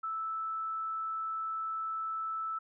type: tone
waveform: sine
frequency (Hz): 1315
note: E6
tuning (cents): -5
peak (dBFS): -33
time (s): 0.03-2.59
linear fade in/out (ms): 10
effects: none